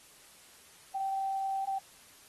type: tone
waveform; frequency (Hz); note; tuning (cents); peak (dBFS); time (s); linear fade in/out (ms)
sine; 777; G5; -16; -30; 0.94-1.79; 10
effects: white hiss -57 dBFS RMS until 2.28 s + AAC 32 kbps